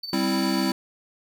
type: tone with tremolo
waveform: triangle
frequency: 4538 Hz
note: C#8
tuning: 40 cents sharp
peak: -28 dBFS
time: 0.03-0.72 s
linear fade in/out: 5 ms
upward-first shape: sine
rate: 20 Hz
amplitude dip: 65%
type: chord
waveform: square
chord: C major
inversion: second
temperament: equal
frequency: 196 / 261.6 / 329.6 Hz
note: G3 / C4 / E4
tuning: 0 / 0 / 0 cents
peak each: -27 dBFS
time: 0.13-0.72 s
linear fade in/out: 2 ms
effects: none